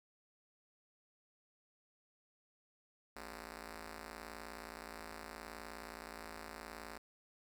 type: ring-modulated tone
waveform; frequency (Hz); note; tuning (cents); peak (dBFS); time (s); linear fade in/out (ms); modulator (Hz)
5% pulse; 160.8; E3; -43; -33; 3.16-6.98; 5; 110
effects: none